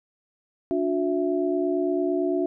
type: tone cluster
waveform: sine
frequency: 291.6 / 360.5 / 662 Hz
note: D4 / F#4 / E5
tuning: -12 / -45 / +7 cents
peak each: -26 / -24 / -29 dBFS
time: 0.71-2.46 s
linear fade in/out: 0 ms
effects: none